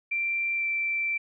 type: tone with pitch glide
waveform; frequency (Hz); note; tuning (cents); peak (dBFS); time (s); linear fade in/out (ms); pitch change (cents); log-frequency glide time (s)
sine; 2357 to 2341; D7 to D7; +6 to -6; -25; 0.11-1.18; 10; -12; 0.55-0.65
effects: none